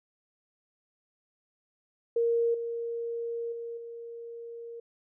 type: tone with level steps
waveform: sine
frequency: 466.2 Hz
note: A#4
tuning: in tune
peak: -23 / -31 / -35 / -39 dBFS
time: 2.16-4.8 s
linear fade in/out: 5 ms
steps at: 2.54 / 3.52 / 3.77 s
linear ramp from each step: 5 ms
effects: none